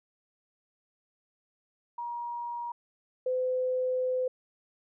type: tone pair in turn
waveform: sine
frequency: 951 / 509.3 Hz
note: A#5 / C5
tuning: +34 / -47 cents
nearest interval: major seventh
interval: 1081 cents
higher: first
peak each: -33 / -26 dBFS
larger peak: second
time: 1.98-2.72 / 3.26-4.28 s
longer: second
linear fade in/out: 5 ms
effects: none